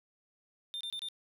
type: tone bursts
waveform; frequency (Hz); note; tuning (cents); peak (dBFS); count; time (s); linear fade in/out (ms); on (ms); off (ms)
triangle; 3600; A7; +39; -35; 4; 0.74-1.086; 0; 67; 26
effects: none